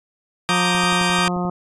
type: chord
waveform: 20% pulse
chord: Eb major seventh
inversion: second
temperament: equal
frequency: 932.3 / 1174.7 / 1244.5 / 1568 Hz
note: Bb5 / D6 / Eb6 / G6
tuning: 0 / 0 / 0 / 0 cents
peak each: -19 dBFS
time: 0.49-1.28 s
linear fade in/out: 0 ms
type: harmonic tone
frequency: 178.2 Hz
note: F3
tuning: 35 cents sharp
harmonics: 1 / 2 / 3 / 4 / 5 / 6 / 7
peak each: -22 / -28 / -33 / -28 / -33 / -34 / -32 dBFS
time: 0.49-1.5 s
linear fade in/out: 5 ms
type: click train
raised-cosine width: 3 ms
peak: -22 dBFS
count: 9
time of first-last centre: 0.75-1.452 s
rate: 11.4 Hz
effects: resampled to 22050 Hz